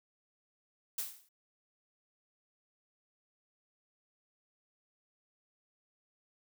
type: noise with exponential decay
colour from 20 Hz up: blue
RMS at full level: -33 dBFS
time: 0.98-1.29 s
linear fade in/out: 5 ms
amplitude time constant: 67 ms
effects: none